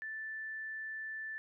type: tone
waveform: sine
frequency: 1760 Hz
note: A6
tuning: in tune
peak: -39 dBFS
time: 0.02-1.38 s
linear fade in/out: 0 ms
effects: none